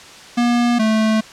square tone pair in turn, 239.7 / 218.6 Hz, A#3 / A3, +48 / -11 cents, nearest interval major second, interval 159 cents, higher first, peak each -14 dBFS, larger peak neither, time 0.37-0.79 / 0.79-1.21 s, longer neither, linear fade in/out 10 ms, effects white hiss -39 dBFS RMS until 1.32 s + low-pass 6000 Hz 12 dB/octave

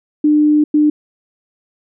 sine tone bursts at uneven times, 300 Hz, D4, 37 cents sharp, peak -8 dBFS, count 2, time 0.24-0.64 / 0.74-0.9 s, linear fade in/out 5 ms, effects none

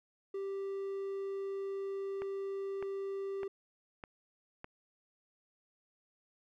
triangle tone, 392 Hz, G4, in tune, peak -34 dBFS, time 0.34-3.48 s, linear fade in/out 5 ms
click train, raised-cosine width 0.5 ms, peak -29 dBFS, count 5, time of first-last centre 2.22-4.644 s, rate 1.65 Hz
effects none

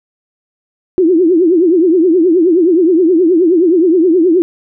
sine tone with vibrato, 345.3 Hz, F4, 20 cents flat, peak -6 dBFS, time 0.98-4.42 s, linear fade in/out 0 ms, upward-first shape triangle, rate 9.5 Hz, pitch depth 200 cents each way, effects none

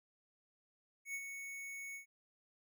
square tone with ADSR envelope, 2217 Hz, C#7, in tune, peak -39 dBFS, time 1.05-2.06 s, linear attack 93 ms, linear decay 55 ms, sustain -6 dB, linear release 110 ms, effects none

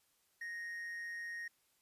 triangle tone with amplitude modulation, 1864.7 Hz, A#6, in tune, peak -38 dBFS, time 0.41-1.48 s, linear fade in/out 5 ms, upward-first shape sine, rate 175 Hz, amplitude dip 35%, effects white hiss -75 dBFS RMS until 1.81 s + resampled to 32000 Hz

